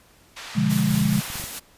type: band-pass noise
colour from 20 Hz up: white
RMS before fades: -38 dBFS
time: 0.36-1.4 s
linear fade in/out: 10 ms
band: 650 to 3900 Hz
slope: 12 dB/octave
type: chord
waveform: sine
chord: B diminished seventh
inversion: none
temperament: equal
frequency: 123.47 / 146.83 / 174.61 / 207.7 Hz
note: B2 / D3 / F3 / Ab3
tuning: 0 / 0 / 0 / 0 cents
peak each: -27 / -24 / -24 / -21 dBFS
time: 0.55-1.21 s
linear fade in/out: 20 ms
type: noise with tremolo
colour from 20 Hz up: white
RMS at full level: -31 dBFS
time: 0.69-1.6 s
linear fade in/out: 20 ms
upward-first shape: sine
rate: 4.6 Hz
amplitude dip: 35%
type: clicks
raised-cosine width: 5 ms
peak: -25 dBFS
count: 10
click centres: 0.905 / 0.948 / 1.015 / 1.056 / 1.129 / 1.172 / 1.302 / 1.356 / 1.399 / 1.44 s
effects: pink hiss -55 dBFS RMS until 1.77 s + resampled to 32000 Hz